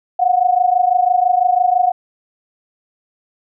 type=tone pair together; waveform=sine; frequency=714 / 740 Hz; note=F5 / F#5; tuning=+38 / 0 cents; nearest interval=minor second; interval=62 cents; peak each=-14 dBFS; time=0.19-1.92 s; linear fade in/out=10 ms; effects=none